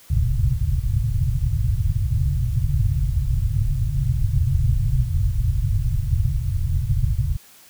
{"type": "low-pass noise", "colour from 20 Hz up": "white", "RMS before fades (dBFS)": -20, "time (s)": [0.1, 7.37], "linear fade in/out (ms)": 5, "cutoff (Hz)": 140, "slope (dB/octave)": 96, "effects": ["white hiss -49 dBFS RMS until 7.69 s"]}